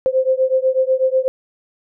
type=beating tone pair; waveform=sine; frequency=518 / 526.1 Hz; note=C5 / C5; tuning=-17 / +9 cents; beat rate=8.1 Hz; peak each=-16 / -17 dBFS; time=0.06-1.28 s; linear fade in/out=0 ms; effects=none